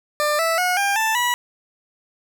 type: tone with pitch steps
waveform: 20% pulse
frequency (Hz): 596 / 657.5 / 725.3 / 800.2 / 882.7 / 973.8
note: D5 / E5 / F#5 / G5 / A5 / B5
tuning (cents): +25 / -5 / -35 / +35 / +5 / -25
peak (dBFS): -13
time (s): 0.2-1.34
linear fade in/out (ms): 0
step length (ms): 190
effects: none